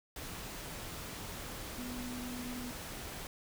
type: tone in noise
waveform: sine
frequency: 247 Hz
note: B3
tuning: in tune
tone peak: -41 dBFS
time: 1.78-2.71 s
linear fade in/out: 2 ms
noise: pink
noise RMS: -44 dBFS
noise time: 0.16-3.27 s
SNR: 0 dB
effects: none